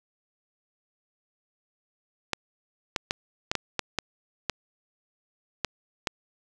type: clicks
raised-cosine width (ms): 0.2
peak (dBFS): -8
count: 10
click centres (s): 2.333 / 2.962 / 3.109 / 3.515 / 3.553 / 3.793 / 3.987 / 4.497 / 5.647 / 6.072
effects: 7-bit